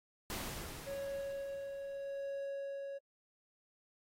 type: noise with exponential decay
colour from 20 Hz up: pink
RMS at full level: -40 dBFS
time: 0.3-2.47 s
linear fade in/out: 1 ms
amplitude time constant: 470 ms
type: tone with tremolo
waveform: triangle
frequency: 554.4 Hz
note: C#5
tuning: in tune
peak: -36 dBFS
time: 0.86-2.99 s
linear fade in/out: 20 ms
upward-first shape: sine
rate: 0.82 Hz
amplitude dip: 30%
effects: AAC 48 kbps